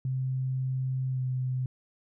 sine tone with pitch glide, 130.5 to 128.55 Hz, C3 to C3, -4 to -30 cents, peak -27 dBFS, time 0.05-1.66 s, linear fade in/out 2 ms, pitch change -26 cents, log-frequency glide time 1.1-1.22 s, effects none

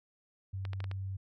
sine tone, 96.2 Hz, G2, 32 cents flat, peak -35 dBFS, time 0.53-1.17 s, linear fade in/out 10 ms
clicks, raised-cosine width 0.3 ms, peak -27 dBFS, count 5, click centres 0.652 / 0.733 / 0.804 / 0.842 / 0.914 s
effects none

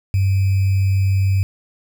sine tone with sample-and-hold, 96.5 Hz, G2, 27 cents flat, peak -13 dBFS, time 0.14-1.43 s, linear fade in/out 0 ms, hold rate 2450 Hz, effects none

